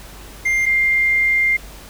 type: tone pair in turn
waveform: triangle / sine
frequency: 2100 / 2100 Hz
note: C7 / C7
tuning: +6 / +6 cents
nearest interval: unison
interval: 0 cents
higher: neither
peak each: -13 dBFS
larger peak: neither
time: 0.45-0.66 / 0.66-1.57 s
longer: second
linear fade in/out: 10 ms
effects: added 50 Hz sine -38 dBFS peak until 1.89 s + pink hiss -40 dBFS RMS until 1.89 s